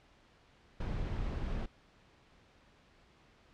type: noise with ADSR envelope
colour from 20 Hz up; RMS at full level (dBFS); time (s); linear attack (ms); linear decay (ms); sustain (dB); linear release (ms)
brown; -33; 0.8-1.66; 7; 24; -3; 6
effects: pink hiss -64 dBFS RMS until 3.53 s + low-pass 4000 Hz 12 dB/octave